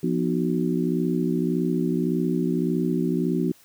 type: harmonic tone with a mistuned harmonic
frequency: 61.74 Hz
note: B1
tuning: in tune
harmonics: 3 / 4 / 5 / 6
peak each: -25 / -26 / -27 / -28 dBFS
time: 0.03-3.52 s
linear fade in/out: 5 ms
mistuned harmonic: 3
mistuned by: -120 cents
effects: white hiss -55 dBFS RMS until 3.64 s